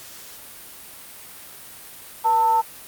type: tone with frequency modulation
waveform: sine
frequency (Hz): 896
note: A5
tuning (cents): +31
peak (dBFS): -15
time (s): 2.24-2.62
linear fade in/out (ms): 20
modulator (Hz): 413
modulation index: 0.28
effects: white hiss -41 dBFS RMS until 2.87 s + Opus 48 kbps